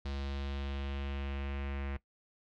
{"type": "tone with low-pass filter sweep", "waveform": "square", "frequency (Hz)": 69.3, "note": "C#2", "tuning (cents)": 0, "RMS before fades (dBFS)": -38, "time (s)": [0.05, 1.97], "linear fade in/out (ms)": 5, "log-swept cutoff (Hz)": [4200, 2200], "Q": 2.3, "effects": ["noise-tail reverb RT60 0.1 s tail -18 dB re dry"]}